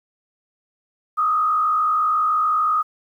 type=tone with frequency modulation; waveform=sine; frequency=1244.5 Hz; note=D#6; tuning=in tune; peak=-16 dBFS; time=1.17-2.83 s; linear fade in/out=20 ms; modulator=53.8 Hz; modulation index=0.7; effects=9-bit